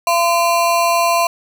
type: ring-modulated tone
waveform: square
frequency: 854 Hz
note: G#5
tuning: 48 cents sharp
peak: -10 dBFS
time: 0.07-1.27 s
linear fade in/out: 2 ms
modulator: 172 Hz
effects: none